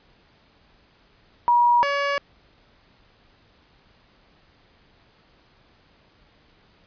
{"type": "tone pair in turn", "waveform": ["sine", "15% pulse"], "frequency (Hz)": [959, 565.6], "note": ["A#5", "C#5"], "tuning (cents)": [49, 35], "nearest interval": "major sixth", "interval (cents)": 914, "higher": "first", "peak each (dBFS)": [-14, -15], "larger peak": "first", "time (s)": [[1.48, 1.83], [1.83, 2.18]], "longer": "neither", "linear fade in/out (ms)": 0, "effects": ["pink hiss -58 dBFS RMS until 6.86 s", "resampled to 11025 Hz"]}